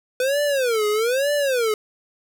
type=tone with vibrato; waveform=square; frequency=495.1 Hz; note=B4; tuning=4 cents sharp; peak=-19 dBFS; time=0.2-1.74 s; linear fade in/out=2 ms; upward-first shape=sine; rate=1.1 Hz; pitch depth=290 cents each way; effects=none